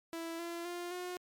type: tone with pitch steps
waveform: sawtooth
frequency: 331.1 / 340.4 / 350 / 359.8 Hz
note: E4 / F4 / F4 / F#4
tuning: +8 / -44 / +4 / -48 cents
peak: -35 dBFS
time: 0.13-1.17 s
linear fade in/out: 0 ms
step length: 260 ms
effects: MP3 96 kbps